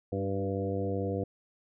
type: harmonic tone with a mistuned harmonic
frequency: 98 Hz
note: G2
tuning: in tune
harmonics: 1 / 2 / 3 / 4 / 5 / 6 / 7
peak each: -34 / -37 / -37 / -38 / -34 / -44 / -42 dBFS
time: 0.12-1.24 s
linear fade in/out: 5 ms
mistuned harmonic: 4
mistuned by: -21 cents
effects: none